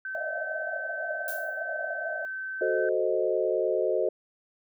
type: tone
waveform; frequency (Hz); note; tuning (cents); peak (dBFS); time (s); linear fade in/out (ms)
sine; 1540; G6; -31; -32; 0.05-2.89; 2
type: band-pass noise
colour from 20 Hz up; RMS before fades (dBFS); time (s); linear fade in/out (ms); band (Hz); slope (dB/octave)
pink; -36; 0.15-2.25; 0; 600 to 680; 96
type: noise with exponential decay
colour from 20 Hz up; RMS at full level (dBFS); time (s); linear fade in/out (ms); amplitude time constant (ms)
violet; -34; 1.28-1.61; 1; 70
type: chord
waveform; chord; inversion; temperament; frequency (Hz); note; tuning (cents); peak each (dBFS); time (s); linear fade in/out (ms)
sine; F# diminished seventh; none; equal; 370 / 440 / 523.3 / 622.3; F#4 / A4 / C5 / Eb5; 0 / 0 / 0 / 0; -29; 2.61-4.09; 5
effects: none